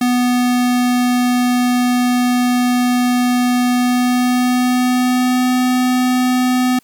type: tone with pitch glide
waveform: square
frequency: 246.9 to 251.8 Hz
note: B3 to B3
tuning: 0 to +34 cents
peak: -13 dBFS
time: 0.01-6.79 s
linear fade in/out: 5 ms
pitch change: +34 cents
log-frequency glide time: 3.76-5.48 s
effects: white hiss -55 dBFS RMS until 6.83 s